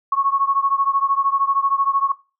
sine beating tone pair, 1098 / 1111 Hz, C#6 / C#6, -17 / +4 cents, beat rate 13 Hz, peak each -19 dBFS, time 0.12-2.12 s, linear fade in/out 5 ms, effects noise-tail reverb RT60 0.3 s tail -18 dB re dry

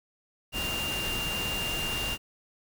sine tone in noise, 2794 Hz, F7, in tune, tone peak -31 dBFS, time 0.52-2.18 s, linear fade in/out 50 ms, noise pink, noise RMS -34 dBFS, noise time 0.52-2.18 s, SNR 0 dB, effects none

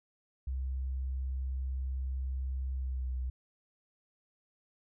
sine tone with pitch glide, 65.41 to 63.36 Hz, C2 to B1, 0 to +45 cents, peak -32 dBFS, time 0.47-3.3 s, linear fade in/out 5 ms, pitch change -55 cents, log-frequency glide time 2.75-3.13 s, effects none

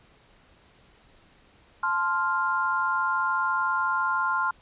sine chord, F major, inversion first, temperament equal with one note detuned, 872.4 / 1046.5 / 1396.9 Hz, A5 / C6 / F6, -15 / 0 / 0 cents, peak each -31 / -26 / -26 dBFS, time 1.83-4.51 s, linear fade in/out 5 ms, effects pink hiss -58 dBFS RMS until 4.61 s + resampled to 8000 Hz

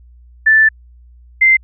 sine tone pair in turn, 1760 / 2081 Hz, A6 / C7, 0 / -10 cents, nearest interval minor third, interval 290 cents, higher second, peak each -6 dBFS, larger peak neither, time 0.46-0.69 / 1.41-1.57 s, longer first, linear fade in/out 10 ms, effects added 60 Hz sine -40 dBFS peak until 1.63 s

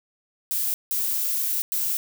violet noise bursts at uneven times, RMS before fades -25 dBFS, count 3, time 0.51-0.74 / 0.91-1.62 / 1.72-1.97 s, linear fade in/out 0 ms, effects none

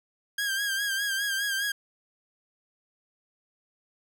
sawtooth tone with vibrato, 1613 Hz, G6, 49 cents sharp, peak -23 dBFS, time 0.38-1.72 s, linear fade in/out 5 ms, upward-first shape sine, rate 4.9 Hz, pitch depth 54 cents each way, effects none

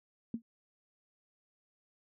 sine tone with exponential decay, 230 Hz, A#3, 23 cents flat, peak -29 dBFS, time 0.34-0.42 s, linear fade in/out 2 ms, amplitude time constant 17 ms, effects none

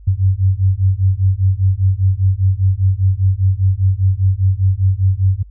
sine beating tone pair, 93 / 98 Hz, F#2 / G2, +9 / 0 cents, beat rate 5 Hz, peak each -14 dBFS, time 0.07-5.43 s, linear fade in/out 10 ms, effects added 50 Hz sine -36 dBFS peak until 5.5 s

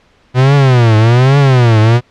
45% pulse tone with vibrato, 123.9 Hz, B2, 6 cents sharp, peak -5 dBFS, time 0.34-2.01 s, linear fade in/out 50 ms, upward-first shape triangle, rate 1.2 Hz, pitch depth 260 cents each way, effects pink hiss -50 dBFS RMS until 2.1 s + low-pass 4000 Hz 12 dB/octave

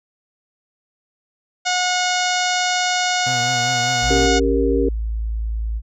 harmonic tone, 726 Hz, F#5, 33 cents flat, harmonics 1 / 2 / 3 / 4 / 5 / 6 / 7 / 8 / 9 / 10, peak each -21 / -24 / -26 / -27 / -28 / -29 / -29 / -30 / -31 / -31 dBFS, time 1.65-4.4 s, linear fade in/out 20 ms
35% pulse tone with vibrato, 123.47 Hz, B2, in tune, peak -24 dBFS, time 3.26-4.27 s, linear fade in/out 10 ms, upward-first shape triangle, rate 5 Hz, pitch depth 80 cents each way
sine tone, 55 Hz, A1, in tune, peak -20 dBFS, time 4.01-5.82 s, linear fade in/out 50 ms
sine chord, G diminished, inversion second, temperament equal, 277.2 / 392 / 466.2 Hz, Db4 / G4 / Bb4, 0 / 0 / 0 cents, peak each -20 dBFS, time 4.1-4.89 s, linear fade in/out 5 ms
effects none

